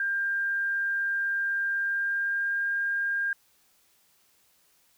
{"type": "tone with pitch glide", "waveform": "sine", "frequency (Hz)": [1596, 1608], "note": ["G6", "G6"], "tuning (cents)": [31, 44], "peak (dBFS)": -25, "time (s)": [0, 3.33], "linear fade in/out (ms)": 2, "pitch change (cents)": 13, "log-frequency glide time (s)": [1.77, 2.66], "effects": ["white hiss -65 dBFS RMS until 4.97 s"]}